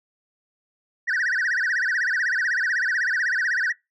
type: tone with vibrato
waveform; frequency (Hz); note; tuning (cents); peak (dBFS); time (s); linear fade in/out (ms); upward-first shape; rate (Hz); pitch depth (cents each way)
sine; 1696; G#6; +36; -18; 1.07-3.73; 20; sine; 16; 230
effects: noise-tail reverb RT60 0.2 s tail -23 dB re dry + tanh soft clip ceiling -19 dBFS